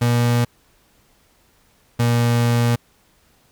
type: tone pair in turn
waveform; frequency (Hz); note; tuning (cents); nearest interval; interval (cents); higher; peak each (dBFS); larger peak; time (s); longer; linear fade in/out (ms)
35% pulse; 119.8 / 118.77; A#2 / A#2; +48 / +33; unison; 15; first; -13; neither; 0.01-0.45 / 1.99-2.76; second; 10
effects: pink hiss -58 dBFS RMS until 3.51 s